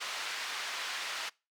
pink band-pass noise, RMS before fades -38 dBFS, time 0-1.3 s, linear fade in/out 20 ms, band 1300 to 4900 Hz, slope 12 dB/octave, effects noise-tail reverb RT60 0.3 s tail -25 dB re dry

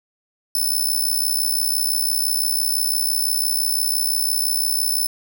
10% pulse tone with amplitude modulation, 5274 Hz, E8, in tune, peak -9 dBFS, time 0.55-5.07 s, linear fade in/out 2 ms, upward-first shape sine, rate 65.9 Hz, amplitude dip 80%, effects none

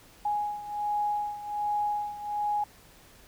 sine beating tone pair, 830.6 / 831.9 Hz, G#5 / G#5, 0 / +3 cents, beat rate 1.3 Hz, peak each -29 / -33 dBFS, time 0.25-2.64 s, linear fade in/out 5 ms, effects pink hiss -55 dBFS RMS until 3.27 s

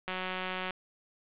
click train, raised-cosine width 0.3 ms, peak -19 dBFS, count 117, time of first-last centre 0.08-0.707 s, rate 185 Hz, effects resampled to 8000 Hz + 8-bit

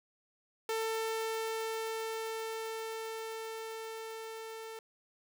sawtooth tone with level ramp, 446.2 Hz, A4, 24 cents sharp, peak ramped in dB -28 to -39 dBFS, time 0.69-4.79 s, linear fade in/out 2 ms, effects none

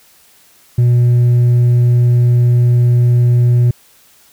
triangle tone with hard clipping, 121.3 Hz, B2, 31 cents flat, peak -6 dBFS, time 0.78-3.71 s, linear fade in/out 5 ms, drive 1 dB, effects white hiss -48 dBFS RMS until 4.32 s

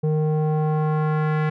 square tone with low-pass filter sweep, 154.1 Hz, D#3, 16 cents flat, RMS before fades -21 dBFS, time 0.03-1.5 s, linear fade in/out 10 ms, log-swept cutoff 460 to 1900 Hz, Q 1.6, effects none

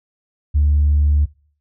sine tone, 73.42 Hz, D2, in tune, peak -10 dBFS, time 0.54-1.26 s, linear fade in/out 20 ms, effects noise-tail reverb RT60 0.5 s tail -24 dB re dry + tanh soft clip ceiling -8 dBFS

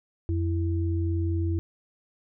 sine tone pair together, 87.8 / 331.5 Hz, F2 / E4, +10 / +10 cents, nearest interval octave + major seventh, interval 2300 cents, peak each -24 / -31 dBFS, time 0.29-1.59 s, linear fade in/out 0 ms, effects none

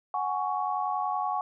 sine chord, F# suspended second, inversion none, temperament equal with one note detuned, 740 / 830.6 / 1115.2 Hz, F#5 / G#5 / C#6, 0 / 0 / +10 cents, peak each -31 dBFS, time 0.14-1.41 s, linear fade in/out 2 ms, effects none

